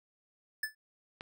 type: tone with exponential decay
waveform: square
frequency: 1740 Hz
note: A6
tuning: 20 cents flat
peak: -29 dBFS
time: 0.63-0.75 s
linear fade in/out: 5 ms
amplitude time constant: 24 ms
type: click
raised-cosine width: 0.3 ms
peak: -26 dBFS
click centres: 1.209 s
effects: none